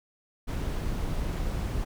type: noise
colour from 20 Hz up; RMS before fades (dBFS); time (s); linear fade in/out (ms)
brown; -30; 0.47-1.85; 20
effects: none